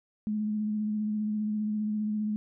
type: tone with vibrato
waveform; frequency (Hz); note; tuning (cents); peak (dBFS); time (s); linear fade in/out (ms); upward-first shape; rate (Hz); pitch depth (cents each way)
sine; 212.4; G#3; +39; -27; 0.27-2.36; 0; sine; 15; 22
effects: none